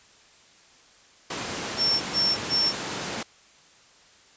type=high-pass noise; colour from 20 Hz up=pink; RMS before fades=-32 dBFS; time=1.3-3.23 s; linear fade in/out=5 ms; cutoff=160 Hz; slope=12 dB/octave
type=tone bursts; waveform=sine; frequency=5430 Hz; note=F8; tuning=50 cents flat; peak=-20 dBFS; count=3; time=1.77-2.73 s; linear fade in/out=50 ms; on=240 ms; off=120 ms
effects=white hiss -55 dBFS RMS until 4.36 s + resampled to 16000 Hz